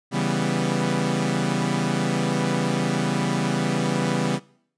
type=chord; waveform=sawtooth; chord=C# half-diminished seventh; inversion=none; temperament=equal; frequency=138.59 / 164.81 / 196 / 246.9 Hz; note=C#3 / E3 / G3 / B3; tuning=0 / 0 / 0 / 0 cents; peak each=-23 dBFS; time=0.11-4.4 s; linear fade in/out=50 ms; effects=noise-tail reverb RT60 0.6 s tail -22 dB re dry + resampled to 22050 Hz